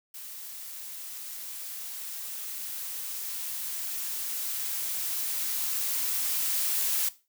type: noise with level ramp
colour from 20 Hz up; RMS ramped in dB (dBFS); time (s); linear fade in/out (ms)
blue; -42 to -27; 0.14-7.09; 5
effects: noise-tail reverb RT60 0.3 s tail -17 dB re dry